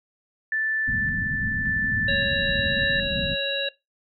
sine tone with tremolo, 1760 Hz, A6, in tune, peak -22 dBFS, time 0.52-3 s, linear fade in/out 2 ms, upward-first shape square, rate 0.88 Hz, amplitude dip 25%
white low-pass noise, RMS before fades -31 dBFS, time 0.87-3.35 s, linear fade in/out 10 ms, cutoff 240 Hz, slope 48 dB/octave
harmonic tone, 555 Hz, C#5, 2 cents sharp, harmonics 1 / 3 / 5 / 7, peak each -29 / -30 / -30 / -27 dBFS, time 2.08-3.69 s, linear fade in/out 5 ms
effects noise-tail reverb RT60 0.2 s tail -19 dB re dry

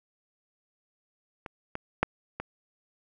clicks, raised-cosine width 0.5 ms, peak -23 / -18 / -7 / -18 dBFS, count 4, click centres 1.462 / 1.754 / 2.03 / 2.4 s, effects none

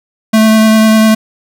square tone with vibrato, 219.1 Hz, A3, 7 cents flat, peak -5 dBFS, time 0.33-1.15 s, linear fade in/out 10 ms, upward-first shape triangle, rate 10 Hz, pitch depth 14 cents each way, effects none

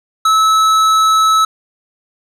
sine tone with tanh clipping, 1300 Hz, E6, 24 cents flat, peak -10 dBFS, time 0.25-1.45 s, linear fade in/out 5 ms, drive 14 dB, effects none

